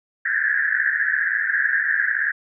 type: band-pass noise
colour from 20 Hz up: pink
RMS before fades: -21 dBFS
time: 0.25-2.32 s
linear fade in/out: 10 ms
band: 1600 to 1800 Hz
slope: 96 dB/octave
effects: none